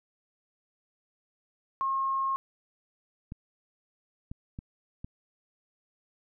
sine tone, 1077 Hz, C6, 50 cents sharp, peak -26 dBFS, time 1.81-2.36 s, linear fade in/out 0 ms
clicks, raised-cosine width 5 ms, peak -26 dBFS, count 4, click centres 3.321 / 4.315 / 4.589 / 5.045 s
effects none

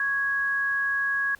sine tone pair together, 1108 / 1660.1 Hz, C#6 / G#6, -1 / -1 cents, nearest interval perfect fifth, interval 700 cents, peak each -34 / -23 dBFS, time 0-1.35 s, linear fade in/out 2 ms, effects pink hiss -56 dBFS RMS until 1.39 s

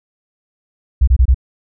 sine tone bursts, 63.4 Hz, B1, 46 cents sharp, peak -6 dBFS, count 4, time 1.01-1.345 s, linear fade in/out 10 ms, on 65 ms, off 25 ms, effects none

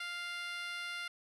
10% pulse tone with high-pass filter, 698.5 Hz, F5, in tune, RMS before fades -41 dBFS, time 0-1.08 s, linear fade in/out 5 ms, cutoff 1500 Hz, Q 1.9, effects low-pass 9000 Hz 12 dB/octave

